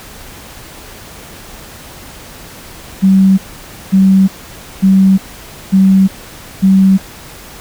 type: tone bursts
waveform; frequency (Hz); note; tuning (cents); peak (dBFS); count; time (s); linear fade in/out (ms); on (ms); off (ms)
sine; 191.7; G3; -38; -4; 5; 3.02-6.98; 20; 360; 540
effects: pink hiss -33 dBFS RMS until 7.6 s